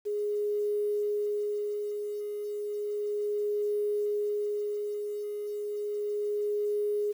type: tone with tremolo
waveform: sine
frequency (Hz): 415.3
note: G#4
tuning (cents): 0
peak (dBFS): -26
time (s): 0.05-7.13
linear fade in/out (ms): 20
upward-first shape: sine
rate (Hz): 0.33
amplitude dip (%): 50
effects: 9-bit